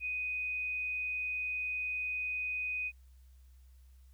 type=tone; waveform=sine; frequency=2495 Hz; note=D#7; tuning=4 cents sharp; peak=-33 dBFS; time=0-2.92 s; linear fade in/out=50 ms; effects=added 64 Hz sine -55 dBFS peak until 4.13 s + white hiss -74 dBFS RMS until 4.13 s